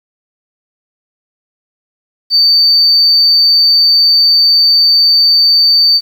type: tone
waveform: sine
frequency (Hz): 4582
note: D8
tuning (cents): -44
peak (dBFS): -4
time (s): 2.3-6.01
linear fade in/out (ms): 50
effects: tanh soft clip ceiling -1 dBFS + 7-bit